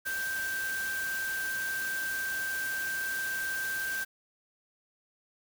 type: tone in noise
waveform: sine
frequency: 1568 Hz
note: G6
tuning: in tune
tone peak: -31 dBFS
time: 0.05-4.05 s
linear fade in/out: 20 ms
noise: white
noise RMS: -40 dBFS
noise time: 0.05-4.05 s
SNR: +6 dB
effects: none